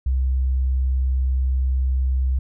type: tone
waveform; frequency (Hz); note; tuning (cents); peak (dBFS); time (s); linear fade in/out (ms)
sine; 64.9; C2; -13; -17; 0.06-2.39; 5
effects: none